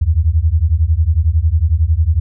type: beating tone pair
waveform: sine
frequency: 75 / 86 Hz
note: D2 / F2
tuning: +37 / -26 cents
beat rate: 11 Hz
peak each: -13 dBFS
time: 0.01-2.2 s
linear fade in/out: 10 ms
effects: none